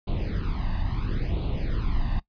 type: noise with flanger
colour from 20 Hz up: brown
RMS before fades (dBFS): -26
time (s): 0.07-2.2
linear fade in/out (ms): 10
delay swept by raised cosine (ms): 0.28 to 1.1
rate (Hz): 0.73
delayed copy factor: +0.85
effects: noise-tail reverb RT60 0.1 s tail -19 dB re dry + resampled to 11025 Hz